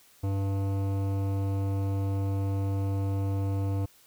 sine tone with hard clipping, 98 Hz, G2, in tune, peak -28 dBFS, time 0.23-3.86 s, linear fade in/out 10 ms, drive 15 dB, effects white hiss -59 dBFS RMS until 4.06 s

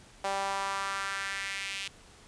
sawtooth tone with high-pass filter sweep, 196 Hz, G3, in tune, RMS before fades -34 dBFS, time 0.24-1.88 s, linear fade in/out 5 ms, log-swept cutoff 690 to 2800 Hz, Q 2.4, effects pink hiss -55 dBFS RMS until 2.27 s + resampled to 22050 Hz

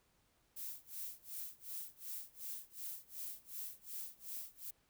violet noise with tremolo, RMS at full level -44 dBFS, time 0.56-4.71 s, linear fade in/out 10 ms, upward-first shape sine, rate 2.7 Hz, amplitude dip 95%, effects pink hiss -75 dBFS RMS until 4.89 s

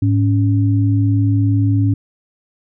sine tone pair together, 105.73 / 280 Hz, G#2 / C#4, +31 / +18 cents, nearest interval octave + perfect fourth, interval 1687 cents, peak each -12 / -18 dBFS, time 0.02-1.94 s, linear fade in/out 5 ms, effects none

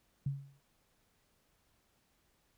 sine tone with exponential decay, 138.59 Hz, C#3, in tune, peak -29 dBFS, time 0.26-0.6 s, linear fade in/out 5 ms, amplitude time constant 73 ms, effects pink hiss -74 dBFS RMS until 2.57 s

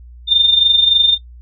sine tone with amplitude modulation, 3614 Hz, A7, 46 cents sharp, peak -6 dBFS, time 0.27-1.18 s, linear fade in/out 50 ms, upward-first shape sine, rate 23.4 Hz, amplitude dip 65%, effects noise-tail reverb RT60 0.1 s tail -20 dB re dry + added 60 Hz sine -35 dBFS peak until 1.41 s

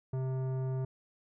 sine tone with tanh clipping, 130.81 Hz, C3, in tune, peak -33 dBFS, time 0.13-0.85 s, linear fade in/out 5 ms, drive 14 dB, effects none

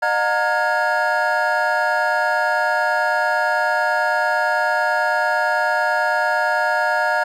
triangle tone cluster, 612 / 721 / 918 / 1418 / 1666 Hz, D#5 / F#5 / A#5 / F6 / G#6, -29 / -45 / -27 / +26 / +5 cents, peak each -21 dBFS, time 0.02-7.24 s, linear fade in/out 10 ms, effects none

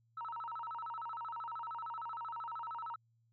sine tone with vibrato, 1104 Hz, C#6, 7 cents flat, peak -39 dBFS, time 0.17-2.96 s, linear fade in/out 5 ms, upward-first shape square, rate 13 Hz, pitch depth 290 cents each way, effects tanh soft clip ceiling -36 dBFS + added 115 Hz sine -70 dBFS peak until 3.32 s

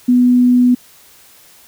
sine tone, 247.3 Hz, B3, 3 cents sharp, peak -7 dBFS, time 0.08-0.75 s, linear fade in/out 10 ms, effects white hiss -45 dBFS RMS until 1.67 s

